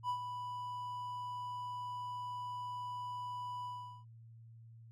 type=tone with ADSR envelope; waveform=triangle; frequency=987.8 Hz; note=B5; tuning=in tune; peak=-30 dBFS; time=0.03-4.05 s; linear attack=62 ms; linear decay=85 ms; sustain=-8 dB; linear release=400 ms; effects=added 114 Hz sine -53 dBFS peak until 4.91 s